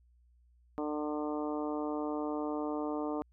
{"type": "harmonic tone", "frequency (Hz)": 150, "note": "D3", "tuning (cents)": 37, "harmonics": [2, 3, 4, 5, 6, 7, 8], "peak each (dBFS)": [-35, -39, -41, -43, -45, -46, -47], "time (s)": [0.78, 3.22], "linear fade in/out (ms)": 0, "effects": ["added 60 Hz sine -62 dBFS peak until 3.32 s"]}